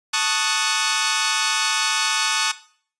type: chord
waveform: 10% pulse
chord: D# half-diminished seventh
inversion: second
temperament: equal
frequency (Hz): 880 / 1108.7 / 1244.5 / 1480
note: A5 / C#6 / D#6 / F#6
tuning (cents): 0 / 0 / 0 / 0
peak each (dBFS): -16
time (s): 0.13-2.52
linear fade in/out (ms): 10
effects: noise-tail reverb RT60 0.5 s tail -17 dB re dry + resampled to 22050 Hz